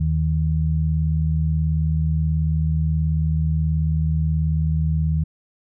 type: tone pair together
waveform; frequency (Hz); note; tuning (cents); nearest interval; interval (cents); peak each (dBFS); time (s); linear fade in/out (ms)
sine; 78.55 / 157.1; D#2 / D#3; +17 / +17; octave; 1200; -20; 0-5.24; 10
effects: none